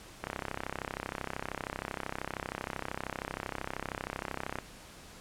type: click train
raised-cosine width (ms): 0.5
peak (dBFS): -19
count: 144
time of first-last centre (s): 0.24-4.587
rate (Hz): 32.9
effects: pink hiss -51 dBFS RMS until 5.2 s + low-pass 11000 Hz 12 dB/octave